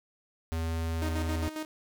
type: tone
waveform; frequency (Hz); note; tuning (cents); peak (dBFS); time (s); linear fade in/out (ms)
square; 81.9; E2; -11; -30; 0.52-1.48; 0
type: tone with tremolo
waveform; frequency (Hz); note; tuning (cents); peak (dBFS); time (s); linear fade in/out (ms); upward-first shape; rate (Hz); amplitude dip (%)
sawtooth; 311.1; D#4; 0; -29; 1.02-1.65; 0; square; 7.4; 60
effects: none